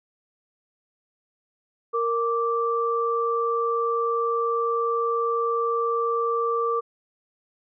sine tone pair together, 464.3 / 1170 Hz, A#4 / D6, -7 / -7 cents, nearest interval octave + major third, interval 1600 cents, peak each -24 / -24 dBFS, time 1.93-6.81 s, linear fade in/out 20 ms, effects none

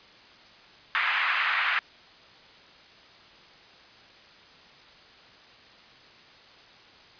white band-pass noise, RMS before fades -26 dBFS, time 0.95-1.79 s, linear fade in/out 0 ms, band 1100 to 2400 Hz, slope 24 dB/octave, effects white hiss -52 dBFS RMS until 7.19 s + resampled to 11025 Hz

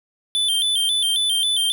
square tone with vibrato, 3322 Hz, G#7, in tune, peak -18 dBFS, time 0.35-1.72 s, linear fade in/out 0 ms, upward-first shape square, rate 3.7 Hz, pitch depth 86 cents each way, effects none

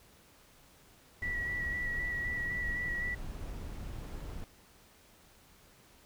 brown noise, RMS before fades -41 dBFS, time 1.22-4.44 s, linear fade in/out 0 ms
sine tone with vibrato, 1939 Hz, B6, 32 cents flat, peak -33 dBFS, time 1.22-3.15 s, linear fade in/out 10 ms, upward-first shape square, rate 3.9 Hz, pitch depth 17 cents each way
effects pink hiss -61 dBFS RMS until 6.05 s

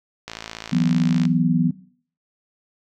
click train, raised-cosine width 0.2 ms, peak -14 dBFS, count 55, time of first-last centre 0.28-1.253 s, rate 55.5 Hz
sine chord, E suspended second, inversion none, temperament equal, 164.81 / 185 / 246.9 Hz, E3 / F#3 / B3, 0 / 0 / 0 cents, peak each -20 dBFS, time 0.72-1.71 s, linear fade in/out 10 ms
effects noise-tail reverb RT60 0.5 s tail -17 dB re dry

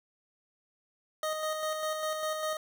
25% pulse tone with tremolo, 622.3 Hz, D#5, in tune, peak -26 dBFS, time 1.23-2.57 s, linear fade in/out 2 ms, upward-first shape square, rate 5 Hz, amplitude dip 35%, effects none

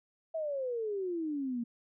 sine exponential sweep, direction down, 659.3 to 230 Hz, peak -32 dBFS, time 0.34-1.64 s, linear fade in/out 10 ms, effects none

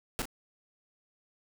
pink noise with echo, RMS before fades -32 dBFS, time 0.19-0.22 s, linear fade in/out 0 ms, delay 35 ms, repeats 1, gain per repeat -8 dB, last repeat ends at 0.255 s, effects none

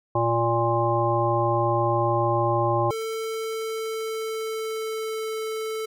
harmonic tone, 116.8 Hz, A#2, 4 cents sharp, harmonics 1 / 3 / 5 / 7 / 9, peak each -26 / -26 / -26 / -26 / -26 dBFS, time 0.15-2.91 s, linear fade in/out 5 ms
square tone with pitch glide, 445.8 to 439.4 Hz, A4 to A4, +23 to -2 cents, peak -28 dBFS, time 2.9-5.86 s, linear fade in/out 10 ms, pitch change -25 cents, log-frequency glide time 3.02-5.37 s
effects none

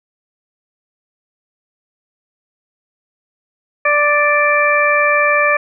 harmonic tone, 587.3 Hz, D5, in tune, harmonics 1 / 2 / 3 / 4, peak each -16 / -16 / -16 / -16 dBFS, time 3.85-5.57 s, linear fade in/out 5 ms, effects none

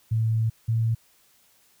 sine tone pair in turn, 111.9 / 113.4 Hz, A2 / A#2, +30 / -47 cents, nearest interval unison, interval 23 cents, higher second, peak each -20 dBFS, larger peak neither, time 0.11-0.5 / 0.68-0.95 s, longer first, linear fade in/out 10 ms, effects white hiss -61 dBFS RMS until 1.8 s

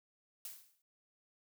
blue noise with exponential decay, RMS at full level -43 dBFS, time 0.45-0.82 s, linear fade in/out 2 ms, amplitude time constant 79 ms, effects none

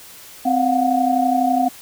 sine tone cluster, 259.7 / 707 / 739 Hz, C4 / F5 / F#5, -13 / +21 / -2 cents, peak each -19 dBFS, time 0.45-1.69 s, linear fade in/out 10 ms, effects white hiss -41 dBFS RMS until 1.81 s

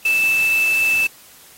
sine tone in noise, 2637 Hz, E7, in tune, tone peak -14 dBFS, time 0.05-1.07 s, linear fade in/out 5 ms, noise white, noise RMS -30 dBFS, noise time 0.05-1.07 s, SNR +13 dB, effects white hiss -46 dBFS RMS until 1.57 s + AAC 48 kbps

